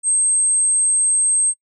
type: tone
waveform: sine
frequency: 8372 Hz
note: C9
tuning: in tune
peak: -14 dBFS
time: 0.03-1.54 s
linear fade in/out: 50 ms
effects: noise-tail reverb RT60 0.1 s tail -24 dB re dry